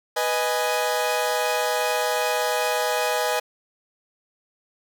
sawtooth chord, G# minor, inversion first, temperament equal, 493.9 / 622.3 / 830.6 Hz, B4 / D#5 / G#5, 0 / 0 / 0 cents, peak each -22 dBFS, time 0.16-3.4 s, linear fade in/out 10 ms, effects none

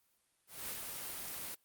white noise with ADSR envelope, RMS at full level -40 dBFS, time 0.47-1.55 s, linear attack 230 ms, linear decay 51 ms, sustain -3 dB, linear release 9 ms, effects white hiss -75 dBFS RMS until 1.64 s + Opus 32 kbps

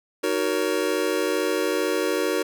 square chord, D# minor seventh, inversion none, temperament just, 311.1 / 373.4 / 466.7 / 560 Hz, D#4 / F#4 / A#4 / C#5, 0 / +16 / +2 / +18 cents, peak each -29 / -27 / -27 / -30 dBFS, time 0.23-2.43 s, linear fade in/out 10 ms, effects none

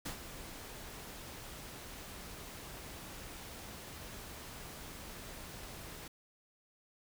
pink noise with ADSR envelope, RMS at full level -40 dBFS, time 0.05-6.08 s, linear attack 11 ms, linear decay 98 ms, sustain -8 dB, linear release 5 ms, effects none

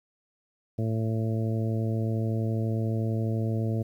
harmonic tone, 111.6 Hz, A2, 25 cents sharp, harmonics 1 / 2 / 3 / 4 / 5 / 6, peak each -26 / -32 / -36 / -38 / -40 / -42 dBFS, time 0.78-3.83 s, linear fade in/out 10 ms, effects 10-bit

